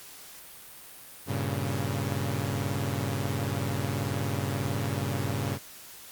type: chord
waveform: sawtooth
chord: G diminished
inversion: none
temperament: equal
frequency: 98 / 116.54 / 138.59 Hz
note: G2 / Bb2 / Db3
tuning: 0 / 0 / 0 cents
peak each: -28 / -30 / -28 dBFS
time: 1.26-5.59 s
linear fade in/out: 50 ms
effects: white hiss -47 dBFS RMS until 6.11 s + Opus 48 kbps